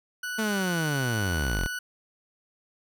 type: tone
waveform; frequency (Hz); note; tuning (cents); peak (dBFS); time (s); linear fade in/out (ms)
40% pulse; 1480; F#6; 0; -30; 0.23-1.79; 5
type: linear sweep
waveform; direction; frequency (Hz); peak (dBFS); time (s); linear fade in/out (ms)
sawtooth; down; 224.2 to 36.02; -22; 0.38-1.67; 10
effects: none